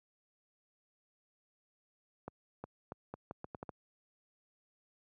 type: accelerating click train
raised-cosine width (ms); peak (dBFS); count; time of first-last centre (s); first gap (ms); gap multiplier
1; -28; 9; 2.28-3.692; 360; 0.78
effects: high-pass 80 Hz 12 dB/octave